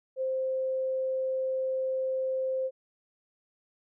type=tone; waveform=sine; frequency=523.3 Hz; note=C5; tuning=in tune; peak=-27 dBFS; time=0.16-2.71 s; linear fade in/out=50 ms; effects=none